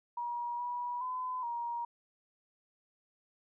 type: tone with pitch steps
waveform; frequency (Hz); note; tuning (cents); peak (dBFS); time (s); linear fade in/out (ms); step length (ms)
sine; 956 / 971 / 1013 / 945; A#5 / B5 / B5 / A#5; +43 / -30 / +44 / +23; -34; 0.17-1.85; 5; 420
effects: none